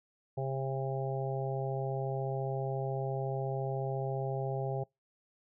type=harmonic tone; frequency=134.2 Hz; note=C3; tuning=44 cents sharp; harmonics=1 / 3 / 4 / 5 / 6; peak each=-34 / -39 / -40 / -41 / -42 dBFS; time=0.37-4.84 s; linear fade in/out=10 ms; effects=noise-tail reverb RT60 0.2 s tail -26 dB re dry